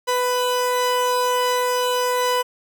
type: tone pair together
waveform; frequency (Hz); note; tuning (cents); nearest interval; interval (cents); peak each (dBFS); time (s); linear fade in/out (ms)
45% pulse; 496.8 / 994.3; B4 / B5; +10 / +11; octave; 1201; -21; 0.07-2.43; 20
effects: none